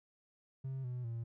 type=tone with pitch steps; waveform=triangle; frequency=133.1 / 124.19 / 115.87 Hz; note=C3 / B2 / A#2; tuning=+30 / +10 / -10 cents; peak=-35 dBFS; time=0.64-1.24 s; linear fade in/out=10 ms; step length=200 ms; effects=tanh soft clip ceiling -32 dBFS